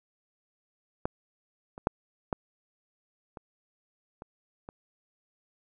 clicks, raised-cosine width 1 ms, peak -14 / -28 / -9 / -14 / -27 / -28 / -27 dBFS, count 7, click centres 1.055 / 1.779 / 1.871 / 2.328 / 3.372 / 4.221 / 4.689 s, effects none

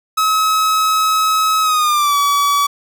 45% pulse tone with pitch glide, 1282 to 1142.1 Hz, E6 to D6, -49 to -49 cents, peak -12 dBFS, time 0.17-2.67 s, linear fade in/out 10 ms, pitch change -200 cents, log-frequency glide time 1.62-2.17 s, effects none

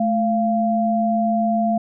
sine tone pair together, 217.3 / 690 Hz, A3 / F5, -21 / -21 cents, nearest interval octave + minor sixth, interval 2000 cents, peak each -19 dBFS, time 0-1.78 s, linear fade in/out 5 ms, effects none

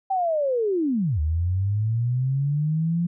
sine linear two-way sweep, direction down then up, 784 to 74.2 to 174.4 Hz, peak -20 dBFS, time 0.1-3.07 s, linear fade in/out 10 ms, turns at 1.2 s, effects none

